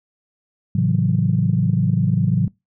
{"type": "chord", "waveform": "sine", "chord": "F# minor seventh", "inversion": "first", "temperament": "equal with one note detuned", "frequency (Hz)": [110, 135.35, 164.81, 185], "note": ["A2", "C#3", "E3", "F#3"], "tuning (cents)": [0, -41, 0, 0], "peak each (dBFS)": -20, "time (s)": [0.75, 2.48], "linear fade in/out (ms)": 5, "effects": ["noise-tail reverb RT60 0.2 s tail -23 dB re dry", "tanh soft clip ceiling -4 dBFS"]}